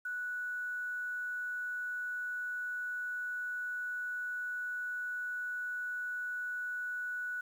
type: tone with quantisation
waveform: sine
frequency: 1476 Hz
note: F#6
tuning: 5 cents flat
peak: -35 dBFS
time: 0.05-7.41 s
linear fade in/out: 5 ms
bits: 10
effects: none